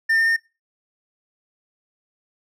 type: tone with pitch steps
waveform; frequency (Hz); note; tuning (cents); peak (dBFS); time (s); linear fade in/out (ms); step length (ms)
triangle; 1803 / 1813.4 / 1823.9; A6 / A#6 / A#6; +42 / -48 / -38; -14; 0.09-0.366; 10; 92
effects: noise-tail reverb RT60 0.3 s tail -23 dB re dry